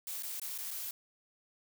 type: noise with dropouts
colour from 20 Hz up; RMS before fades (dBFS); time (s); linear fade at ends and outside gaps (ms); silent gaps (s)
blue; -40; 0.07-0.91; 2; 0.225-0.232 / 0.398-0.416 / 0.579-0.585 / 0.708-0.711
effects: none